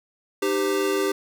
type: tone cluster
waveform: square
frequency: 305.5 / 393.1 / 516 Hz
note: D#4 / G4 / C5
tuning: -32 / +5 / -24 cents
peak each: -29 / -23 / -31 dBFS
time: 0.42-1.12 s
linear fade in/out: 5 ms
effects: none